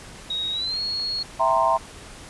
sine tone with pitch glide, 3782 to 4319 Hz, A#7 to C#8, +24 to -46 cents, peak -24 dBFS, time 0.3-1.23 s, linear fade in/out 5 ms, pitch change +230 cents, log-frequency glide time 0.52-0.8 s
clicks, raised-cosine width 0.5 ms, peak -27 dBFS, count 4, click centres 0.998 / 1.188 / 1.494 / 1.766 s
sine chord, C dominant seventh, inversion first, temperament equal, 659.3 / 784 / 932.3 / 1046.5 Hz, E5 / G5 / Bb5 / C6, 0 / 0 / 0 / 0 cents, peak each -22 / -26 / -21 / -22 dBFS, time 1.39-1.78 s, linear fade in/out 20 ms
effects pink hiss -42 dBFS RMS until 2.29 s + resampled to 24000 Hz

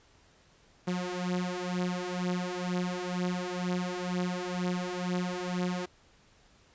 sawtooth beating tone pair, 178.7 / 180.8 Hz, F3 / F#3, +40 / -40 cents, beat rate 2.1 Hz, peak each -30 / -29 dBFS, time 0.87-5.86 s, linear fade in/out 10 ms, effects pink hiss -62 dBFS RMS until 6.74 s + resampled to 16000 Hz

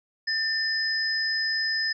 sine tone pair together, 1790 / 5063 Hz, A6 / D#8, +29 / +29 cents, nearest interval octave + tritone, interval 1800 cents, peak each -26 / -27 dBFS, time 0.27-1.93 s, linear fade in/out 10 ms, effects none

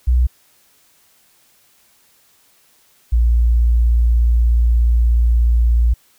sine tone pair in turn, 61.74 / 58.35 Hz, B1 / A#1, 0 / +2 cents, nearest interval minor second, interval 98 cents, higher first, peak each -10 dBFS, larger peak neither, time 0.07-0.27 / 3.12-5.94 s, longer second, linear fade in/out 10 ms, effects white hiss -55 dBFS RMS until 6.18 s

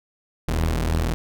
sawtooth tone pair together, 41.58 / 80 Hz, E1 / D#2, +16 / +49 cents, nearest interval major seventh, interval 1133 cents, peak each -19 dBFS, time 0.48-1.14 s, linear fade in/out 0 ms, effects none

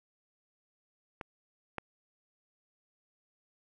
clicks, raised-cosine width 0.5 ms, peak -24 / -20 dBFS, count 2, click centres 1.212 / 1.783 s, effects none

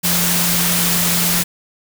sine tone in noise, 173.6 Hz, F3, 10 cents flat, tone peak -21 dBFS, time 0.03-1.44 s, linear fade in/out 20 ms, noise white, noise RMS -17 dBFS, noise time 0.03-1.44 s, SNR -7 dB, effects none

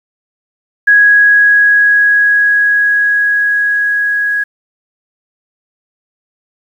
sine tone with level ramp, 1661.2 Hz, G#6, in tune, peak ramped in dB -3 to -11 dBFS, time 0.87-4.44 s, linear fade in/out 10 ms, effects 7-bit

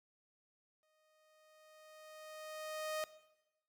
sawtooth tone with exponential growth, 621 Hz, D#5, 3 cents flat, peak -33 dBFS, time 0.83-3.04 s, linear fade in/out 0 ms, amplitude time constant 480 ms, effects noise-tail reverb RT60 1.0 s tail -17 dB re dry

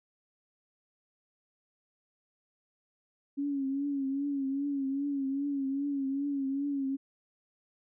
sine tone with vibrato, 277.2 Hz, C#4, in tune, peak -29 dBFS, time 3.37-6.97 s, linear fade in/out 20 ms, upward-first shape triangle, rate 2.5 Hz, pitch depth 69 cents each way, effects none

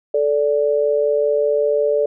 sine tone pair together, 437.7 / 583 Hz, A4 / D5, -9 / -13 cents, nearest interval perfect fourth, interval 496 cents, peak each -17 dBFS, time 0.14-2.06 s, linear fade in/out 5 ms, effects none

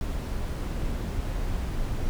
brown noise, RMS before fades -29 dBFS, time 0.01-2.09 s, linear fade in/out 0 ms, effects none

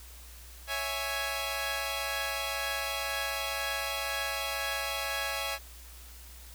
10% pulse chord, C# minor, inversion none, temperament equal, 554.4 / 659.3 / 830.6 Hz, C#5 / E5 / G#5, 0 / 0 / 0 cents, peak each -28 / -28 / -27 dBFS, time 0.67-5.59 s, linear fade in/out 50 ms, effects added 60 Hz sine -48 dBFS peak until 6.54 s + white hiss -52 dBFS RMS until 6.54 s

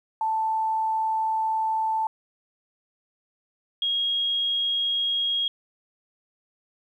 sine tone pair in turn, 882 / 3277 Hz, A5 / G#7, +4 / -24 cents, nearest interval octave + major seventh, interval 2272 cents, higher second, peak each -22 dBFS, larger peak neither, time 0.21-2.07 / 3.82-5.48 s, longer first, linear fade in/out 2 ms, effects 10-bit

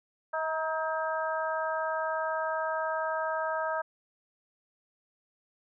harmonic tone with a mistuned harmonic, 318.6 Hz, D#4, 41 cents sharp, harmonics 2 / 3 / 4 / 5, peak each -32 / -34 / -35 / -36 dBFS, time 0.33-3.82 s, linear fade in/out 10 ms, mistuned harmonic 3, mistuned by -25 cents, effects none

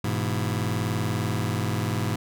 sawtooth chord, E major, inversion first, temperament just, 103.01 / 123.61 / 164.81 Hz, G#2 / B2 / E3, -14 / +2 / 0 cents, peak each -23 / -25 / -27 dBFS, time 0.04-2.16 s, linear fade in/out 5 ms, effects none

